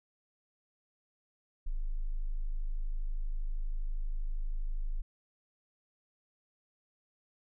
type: tone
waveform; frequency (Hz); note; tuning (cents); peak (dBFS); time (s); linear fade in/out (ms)
sine; 26.27; G#0; +21; -30; 1.66-5.02; 10
effects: none